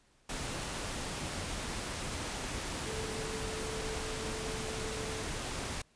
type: tone in noise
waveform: sine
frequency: 439.3 Hz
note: A4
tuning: 3 cents flat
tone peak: -41 dBFS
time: 2.86-5.23 s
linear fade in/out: 5 ms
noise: pink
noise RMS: -38 dBFS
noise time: 0.29-5.82 s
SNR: -6 dB
effects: pink hiss -68 dBFS RMS until 5.95 s + resampled to 22050 Hz